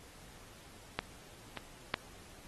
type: clicks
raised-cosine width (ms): 0.3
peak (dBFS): -15 / -24 / -14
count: 3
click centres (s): 0.99 / 1.573 / 1.941
effects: pink hiss -56 dBFS RMS until 2.47 s + AAC 32 kbps